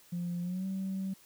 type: tone with pitch glide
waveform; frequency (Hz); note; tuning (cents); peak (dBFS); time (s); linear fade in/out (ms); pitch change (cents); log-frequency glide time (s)
sine; 174.61 to 191.52; F3 to G3; 0 to -40; -31; 0.12-1.14; 10; +160; 0.42-0.66
effects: tanh soft clip ceiling -29 dBFS + white hiss -60 dBFS RMS until 1.25 s